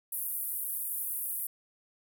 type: band-pass noise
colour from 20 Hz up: white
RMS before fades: -35 dBFS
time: 0.12-1.47 s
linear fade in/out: 5 ms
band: 10000 to 16000 Hz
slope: 48 dB/octave
effects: none